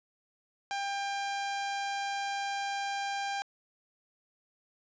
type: tone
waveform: sawtooth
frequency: 797 Hz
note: G5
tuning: 28 cents sharp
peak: -28 dBFS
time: 0.71-3.42 s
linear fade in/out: 0 ms
effects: resampled to 16000 Hz + 10-bit